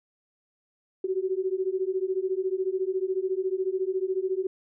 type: beating tone pair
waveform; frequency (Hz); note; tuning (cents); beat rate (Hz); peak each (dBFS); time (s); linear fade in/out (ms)
sine; 370 / 384; F#4 / G4; 0 / -36; 14; -28; 1.04-4.47; 5
effects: none